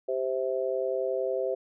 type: chord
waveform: sine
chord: C major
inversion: second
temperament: just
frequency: 392.4 / 523.3 / 654.1 Hz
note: G4 / C5 / E5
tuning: +2 / 0 / -14 cents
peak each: -31 / -29 / -33 dBFS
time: 0.08-1.55 s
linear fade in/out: 10 ms
effects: none